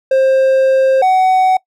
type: tone pair in turn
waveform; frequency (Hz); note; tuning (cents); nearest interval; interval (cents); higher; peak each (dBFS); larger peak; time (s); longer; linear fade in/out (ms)
triangle; 530 / 749.5; C5 / F#5; +22 / +22; tritone; 600; second; -6; neither; 0.11-1.02 / 1.02-1.57; first; 5
effects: noise-tail reverb RT60 0.1 s tail -22 dB re dry